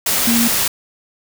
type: tone in noise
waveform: sine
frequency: 233.1 Hz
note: A#3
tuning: in tune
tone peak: -14 dBFS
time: 0.27-0.48 s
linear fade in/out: 5 ms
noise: white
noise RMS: -17 dBFS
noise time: 0.06-0.68 s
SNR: 0 dB
effects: none